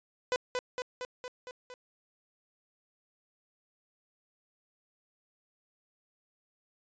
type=tone with echo; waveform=sawtooth; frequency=501 Hz; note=B4; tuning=25 cents sharp; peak=-23 dBFS; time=0.32-0.36 s; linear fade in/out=0 ms; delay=230 ms; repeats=6; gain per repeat=-3 dB; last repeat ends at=1.74 s; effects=resampled to 16000 Hz